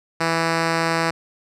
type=tone; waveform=5% pulse; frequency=164.81 Hz; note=E3; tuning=in tune; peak=-7 dBFS; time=0.2-1.11 s; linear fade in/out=10 ms; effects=low-pass 7000 Hz 12 dB/octave